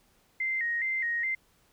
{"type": "tone with vibrato", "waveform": "sine", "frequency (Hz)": 1975.5, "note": "B6", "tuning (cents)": 0, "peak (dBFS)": -27, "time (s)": [0.4, 1.35], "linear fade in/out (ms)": 5, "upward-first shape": "square", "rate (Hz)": 2.4, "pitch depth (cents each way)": 91, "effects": ["pink hiss -66 dBFS RMS until 1.72 s"]}